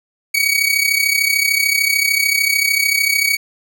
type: tone with amplitude modulation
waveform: sawtooth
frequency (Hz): 2255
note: C#7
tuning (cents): +29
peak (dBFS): -7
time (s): 0.34-3.37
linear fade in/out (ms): 10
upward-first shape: sine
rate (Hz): 33.4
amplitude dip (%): 70
effects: none